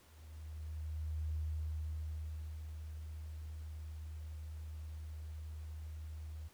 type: tone with ADSR envelope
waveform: sine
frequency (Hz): 77.6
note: D#2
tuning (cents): -4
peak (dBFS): -35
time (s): 0.03-6.49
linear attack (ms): 1300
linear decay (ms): 1300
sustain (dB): -8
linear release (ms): 22
effects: pink hiss -65 dBFS RMS until 6.53 s